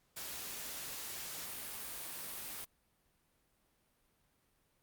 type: noise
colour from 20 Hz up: white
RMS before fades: -44 dBFS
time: 0.16-2.65 s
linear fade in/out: 10 ms
effects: pink hiss -75 dBFS RMS until 4.82 s + Opus 48 kbps

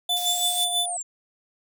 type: tone with tremolo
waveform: 45% pulse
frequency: 3500 Hz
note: A7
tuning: 10 cents flat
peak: -21 dBFS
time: 0.09-0.86 s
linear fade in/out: 5 ms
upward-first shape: sine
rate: 6.1 Hz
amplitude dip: 70%
type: tone with pitch glide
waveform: sine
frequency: 713 to 708.5 Hz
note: F5 to F5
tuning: +36 to +25 cents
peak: -30 dBFS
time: 0.09-0.97 s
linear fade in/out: 5 ms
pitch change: -11 cents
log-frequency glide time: 0.62-0.75 s
type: high-pass noise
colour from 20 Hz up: pink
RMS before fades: -33 dBFS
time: 0.16-0.65 s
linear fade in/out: 10 ms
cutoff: 6800 Hz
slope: 12 dB/octave
type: exponential two-way sweep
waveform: sine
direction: up then down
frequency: 7150 to 9960 to 7150 Hz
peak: -28 dBFS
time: 0.25-1.03 s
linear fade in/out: 20 ms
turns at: 0.84 s
effects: none

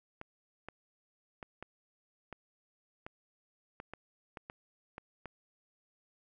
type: clicks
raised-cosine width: 0.5 ms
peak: -28 dBFS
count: 12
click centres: 0.214 / 0.686 / 1.428 / 1.626 / 2.327 / 3.065 / 3.801 / 3.936 / 4.372 / 4.499 / 4.981 / 5.257 s
effects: none

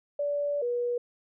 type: tone pair in turn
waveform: sine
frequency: 578 / 483.5 Hz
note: D5 / B4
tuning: -28 / -37 cents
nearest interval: minor third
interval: 309 cents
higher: first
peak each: -26 dBFS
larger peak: neither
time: 0.19-0.62 / 0.62-0.98 s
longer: first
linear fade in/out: 5 ms
effects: none

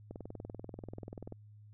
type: click train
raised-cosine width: 2 ms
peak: -30 dBFS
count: 26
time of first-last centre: 0.11-1.324 s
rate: 20.6 Hz
effects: added 105 Hz sine -53 dBFS peak until 1.73 s

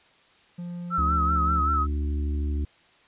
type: tone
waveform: triangle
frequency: 174.61 Hz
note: F3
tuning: in tune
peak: -30 dBFS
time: 0.58-1.61 s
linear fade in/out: 10 ms
type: tone with vibrato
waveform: sine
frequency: 1304 Hz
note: E6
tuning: 19 cents flat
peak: -22 dBFS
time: 0.9-1.87 s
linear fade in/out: 50 ms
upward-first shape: sine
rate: 5.2 Hz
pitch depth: 60 cents each way
type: harmonic tone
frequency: 73 Hz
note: D2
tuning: 10 cents flat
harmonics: 1 / 3 / 4 / 5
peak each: -24 / -39 / -37 / -43 dBFS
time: 0.98-2.65 s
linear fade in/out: 5 ms
effects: white hiss -58 dBFS RMS until 3.07 s + resampled to 8000 Hz

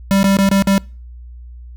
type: tone with dropouts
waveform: square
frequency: 196 Hz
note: G3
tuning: in tune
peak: -11 dBFS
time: 0.11-0.78 s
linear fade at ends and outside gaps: 0 ms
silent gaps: 0.23-0.242 / 0.369-0.387 / 0.49-0.514 / 0.623-0.672 s
effects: noise-tail reverb RT60 0.4 s tail -26 dB re dry + added 60 Hz sine -32 dBFS peak until 1.76 s

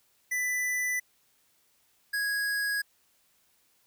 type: tone pair in turn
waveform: square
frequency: 1990 / 1657 Hz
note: B6 / G#6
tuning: +13 / -4 cents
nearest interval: minor third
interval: 317 cents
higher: first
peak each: -28 dBFS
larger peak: neither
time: 0.31-1 / 2.13-2.82 s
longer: neither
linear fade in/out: 10 ms
effects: white hiss -68 dBFS RMS until 3.86 s

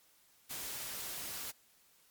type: noise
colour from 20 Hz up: white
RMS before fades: -42 dBFS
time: 0.49-1.52 s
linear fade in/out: 20 ms
effects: white hiss -67 dBFS RMS until 2.1 s + MP3 96 kbps

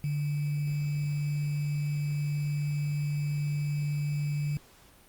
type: tone with sample-and-hold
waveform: sine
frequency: 146.8 Hz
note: D3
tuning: in tune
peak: -27 dBFS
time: 0.04-4.57 s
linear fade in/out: 0 ms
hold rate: 2450 Hz
effects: pink hiss -57 dBFS RMS until 5.08 s + Opus 32 kbps

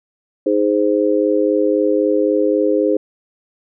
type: chord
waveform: sine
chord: Ab major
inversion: second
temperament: just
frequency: 311.5 / 415.3 / 519.1 Hz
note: Eb4 / Ab4 / C5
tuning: +2 / 0 / -14 cents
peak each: -17 dBFS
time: 0.46-2.97 s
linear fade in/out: 5 ms
effects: none

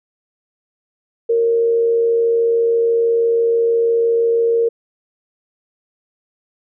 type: tone with frequency modulation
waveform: sine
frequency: 463.1 Hz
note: A#4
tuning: 11 cents flat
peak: -12 dBFS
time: 1.29-4.69 s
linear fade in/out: 10 ms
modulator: 86 Hz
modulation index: 0.23
effects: none

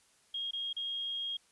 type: tone with dropouts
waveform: sine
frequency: 3257 Hz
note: G#7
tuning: 34 cents flat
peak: -34 dBFS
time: 0.34-1.37 s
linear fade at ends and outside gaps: 5 ms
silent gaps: 0.51-0.532 / 0.73-0.765 s
effects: white hiss -67 dBFS RMS until 1.51 s + resampled to 24000 Hz

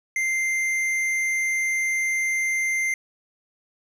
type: tone with tanh clipping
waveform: sine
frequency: 2090 Hz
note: C7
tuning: 2 cents flat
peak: -23 dBFS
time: 0.16-2.94 s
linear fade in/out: 2 ms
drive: 11 dB
effects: none

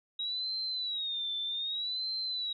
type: tone with vibrato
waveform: sine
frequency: 3815 Hz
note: A#7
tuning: 39 cents sharp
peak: -32 dBFS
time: 0.19-2.53 s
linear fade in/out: 5 ms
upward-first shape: sine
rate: 0.64 Hz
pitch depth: 130 cents each way
effects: none

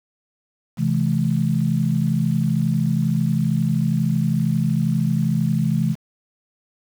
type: tone cluster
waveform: sine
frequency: 131.9 / 164.6 / 214.1 Hz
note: C3 / E3 / A3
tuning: +14 / -2 / -47 cents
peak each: -22 / -20 / -22 dBFS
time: 0.77-5.96 s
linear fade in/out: 50 ms
effects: 7-bit

